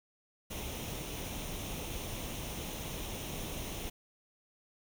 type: noise with comb filter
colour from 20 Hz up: pink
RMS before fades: -40 dBFS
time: 0.5-3.9 s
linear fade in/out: 10 ms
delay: 0.32 ms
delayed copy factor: +0.55
effects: none